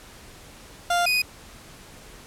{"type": "tone pair in turn", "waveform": "30% pulse", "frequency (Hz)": [698.5, 2489], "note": ["F5", "D#7"], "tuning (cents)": [0, 0], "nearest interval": "octave + minor seventh", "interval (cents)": 2200, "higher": "second", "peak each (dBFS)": -17, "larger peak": "neither", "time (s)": [[0.9, 1.06], [1.06, 1.22]], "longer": "neither", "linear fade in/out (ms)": 5, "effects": ["pink hiss -46 dBFS RMS until 2.26 s", "low-pass 12000 Hz 12 dB/octave"]}